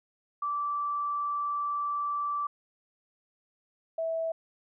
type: tone pair in turn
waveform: sine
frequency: 1164 / 653.3 Hz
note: D6 / E5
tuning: -16 / -16 cents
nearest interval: minor seventh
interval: 1000 cents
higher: first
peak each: -28 dBFS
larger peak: neither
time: 0.42-2.47 / 3.98-4.32 s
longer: first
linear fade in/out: 5 ms
effects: none